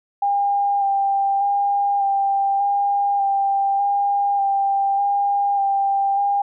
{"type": "tone with vibrato", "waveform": "sine", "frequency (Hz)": 798, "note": "G5", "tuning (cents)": 31, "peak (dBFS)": -16, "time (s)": [0.22, 6.42], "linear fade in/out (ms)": 5, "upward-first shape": "square", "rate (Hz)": 0.84, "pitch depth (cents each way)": 15, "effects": []}